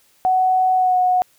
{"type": "tone with pitch glide", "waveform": "sine", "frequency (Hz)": [745, 731.8], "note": ["F#5", "F#5"], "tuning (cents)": [12, -19], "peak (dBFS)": -13, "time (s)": [0.25, 1.22], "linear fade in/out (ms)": 0, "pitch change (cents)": -31, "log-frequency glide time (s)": [0.74, 0.98], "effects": ["white hiss -57 dBFS RMS until 1.38 s"]}